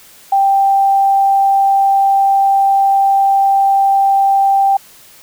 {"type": "tone", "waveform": "sine", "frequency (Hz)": 786, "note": "G5", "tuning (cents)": 4, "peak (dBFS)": -8, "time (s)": [0.32, 4.77], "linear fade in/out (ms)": 5, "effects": ["white hiss -42 dBFS RMS until 5.22 s"]}